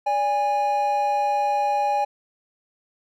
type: tone pair together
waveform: triangle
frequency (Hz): 580 / 820.2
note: D5 / G#5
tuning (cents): -22 / -22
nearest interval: tritone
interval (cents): 600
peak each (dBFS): -25 / -18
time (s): 0.06-2.05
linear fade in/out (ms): 10
effects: none